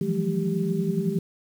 sine tone cluster, 162.7 / 173 / 184.2 / 211.1 / 392.5 Hz, E3 / F3 / F#3 / G#3 / G4, -22 / -16 / -7 / +29 / +2 cents, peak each -29 dBFS, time 0.01-1.19 s, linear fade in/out 5 ms, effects 8-bit

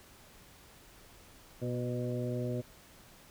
harmonic tone with a mistuned harmonic, 122.3 Hz, B2, 16 cents flat, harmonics 1 / 2 / 3 / 4 / 5, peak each -35 / -38 / -40 / -41 / -42 dBFS, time 1.61-2.62 s, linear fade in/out 20 ms, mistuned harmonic 4, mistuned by +34 cents, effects pink hiss -57 dBFS RMS until 3.3 s

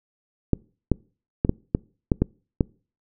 clicks, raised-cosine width 3 ms, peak -5 dBFS, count 8, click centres 0.533 / 0.917 / 1.449 / 1.494 / 1.749 / 2.118 / 2.22 / 2.608 s, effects noise-tail reverb RT60 0.4 s tail -26 dB re dry

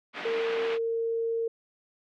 white band-pass noise, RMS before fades -37 dBFS, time 0.13-0.79 s, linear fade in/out 50 ms, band 210 to 2900 Hz, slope 24 dB/octave
sine tone, 457.8 Hz, A#4, 31 cents flat, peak -26 dBFS, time 0.25-1.48 s, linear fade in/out 5 ms
effects none

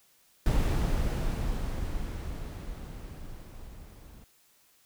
brown noise with level ramp, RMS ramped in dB -24 to -49 dBFS, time 0.46-4.24 s, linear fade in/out 2 ms, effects white hiss -64 dBFS RMS until 4.85 s

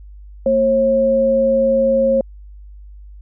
sine tone pair together, 228 / 540 Hz, A#3 / C#5, -38 / -45 cents, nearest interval octave + minor third, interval 1493 cents, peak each -20 / -12 dBFS, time 0.46-2.21 s, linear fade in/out 2 ms, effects added 50 Hz sine -35 dBFS peak until 3.21 s

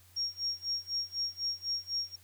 sine tone with tremolo, 5570 Hz, F8, 5 cents flat, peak -29 dBFS, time 0.16-2.16 s, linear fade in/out 10 ms, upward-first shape sine, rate 4 Hz, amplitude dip 95%, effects added 91 Hz sine -60 dBFS peak until 2.23 s + white hiss -62 dBFS RMS until 2.23 s

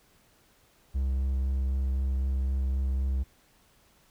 triangle tone with vibrato, 66.3 Hz, C2, 23 cents sharp, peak -23 dBFS, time 0.94-3.24 s, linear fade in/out 20 ms, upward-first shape triangle, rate 3.9 Hz, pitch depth 17 cents each way, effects pink hiss -63 dBFS RMS until 4.1 s

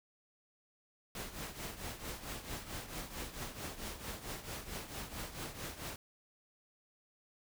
pink noise with tremolo, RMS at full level -41 dBFS, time 1.15-5.96 s, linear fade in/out 2 ms, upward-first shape triangle, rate 4.5 Hz, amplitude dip 75%, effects none

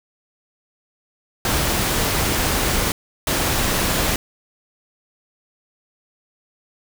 pink noise bursts at uneven times, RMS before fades -20 dBFS, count 2, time 1.45-2.92 / 3.27-4.16 s, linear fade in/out 2 ms, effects none

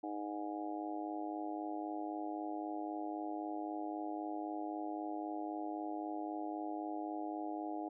harmonic tone, 103.83 Hz, G#2, in tune, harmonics 3 / 4 / 5 / 6 / 7 / 8, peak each -41 / -51 / -53 / -49 / -44 / -47 dBFS, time 0.03-7.89 s, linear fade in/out 10 ms, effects none

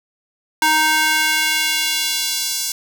square tone with high-pass filter sweep, 311.1 Hz, D#4, in tune, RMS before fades -18 dBFS, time 0.62-2.72 s, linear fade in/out 2 ms, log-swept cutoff 990 to 5600 Hz, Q 1.2, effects none

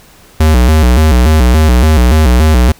square tone with vibrato, 69.3 Hz, C#2, in tune, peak -5 dBFS, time 0.4-2.72 s, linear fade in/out 5 ms, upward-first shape square, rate 3.5 Hz, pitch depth 210 cents each way, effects pink hiss -41 dBFS RMS until 2.79 s

